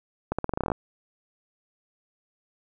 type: accelerating click train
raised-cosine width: 1 ms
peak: -12 dBFS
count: 12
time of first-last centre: 0.32-0.718 s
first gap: 66 ms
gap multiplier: 0.87
effects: none